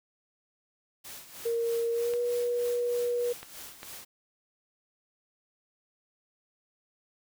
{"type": "noise with tremolo", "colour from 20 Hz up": "white", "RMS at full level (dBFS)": -43, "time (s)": [1.04, 4.05], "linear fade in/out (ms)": 10, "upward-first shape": "sine", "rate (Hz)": 3.2, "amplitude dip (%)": 65}
{"type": "tone with pitch glide", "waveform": "sine", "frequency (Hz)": [464.8, 482.9], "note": ["A#4", "B4"], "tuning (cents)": [-5, -39], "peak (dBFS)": -26, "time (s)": [1.45, 3.33], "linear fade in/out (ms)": 10, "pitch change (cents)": 66, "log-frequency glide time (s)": [1.92, 2.2]}
{"type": "clicks", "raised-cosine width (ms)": 0.3, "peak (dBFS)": -25, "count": 3, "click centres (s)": [2.137, 3.43, 3.831]}
{"effects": []}